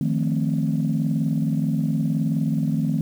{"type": "chord", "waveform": "sine", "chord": "F dominant seventh", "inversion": "third", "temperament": "equal", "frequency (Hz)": [155.56, 174.61, 220, 261.6], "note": ["Eb3", "F3", "A3", "C4"], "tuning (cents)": [0, 0, 0, 0], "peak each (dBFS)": [-22, -27, -24, -26], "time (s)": [0.01, 3.01], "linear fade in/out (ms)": 2, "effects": ["tanh soft clip ceiling -12 dBFS", "8-bit"]}